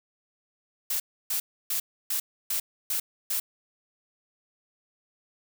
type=noise bursts; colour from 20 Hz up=blue; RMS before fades=-28 dBFS; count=7; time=0.9-3.4 s; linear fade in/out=5 ms; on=100 ms; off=300 ms; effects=none